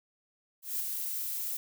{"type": "noise with ADSR envelope", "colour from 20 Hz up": "violet", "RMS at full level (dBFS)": -31, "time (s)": [0.62, 1.57], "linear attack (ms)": 180, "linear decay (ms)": 4, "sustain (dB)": -4, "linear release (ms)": 4, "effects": []}